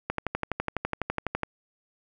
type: click train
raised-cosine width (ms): 0.5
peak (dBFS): -12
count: 17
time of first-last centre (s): 0.1-1.433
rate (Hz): 12
effects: none